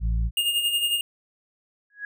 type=harmonic tone; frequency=56.1 Hz; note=A1; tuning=34 cents sharp; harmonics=1 / 2 / 3; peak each=-21 / -32 / -35 dBFS; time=0-0.31 s; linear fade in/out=50 ms
type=tone with tremolo; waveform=square; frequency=2832 Hz; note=F7; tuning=23 cents sharp; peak=-20 dBFS; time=0.37-1.01 s; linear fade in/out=2 ms; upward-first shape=sine; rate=11 Hz; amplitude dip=55%
type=tone with exponential growth; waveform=sine; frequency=1665 Hz; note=G#6; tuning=4 cents sharp; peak=-27 dBFS; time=1.9-2.05 s; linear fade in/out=2 ms; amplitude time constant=32 ms
effects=none